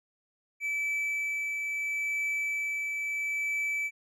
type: tone with tremolo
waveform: triangle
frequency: 2309 Hz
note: D7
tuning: 30 cents flat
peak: -26 dBFS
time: 0.6-3.91 s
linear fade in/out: 50 ms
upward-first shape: triangle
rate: 0.75 Hz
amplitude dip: 30%
effects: none